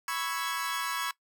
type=chord; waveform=sawtooth; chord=C# minor seventh; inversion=third; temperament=equal; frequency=987.8 / 1108.7 / 1318.5 / 1661.2 Hz; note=B5 / C#6 / E6 / G#6; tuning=0 / 0 / 0 / 0 cents; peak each=-34 / -31 / -34 / -32 dBFS; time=0.08-1.11 s; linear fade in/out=2 ms; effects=noise-tail reverb RT60 0.1 s tail -20 dB re dry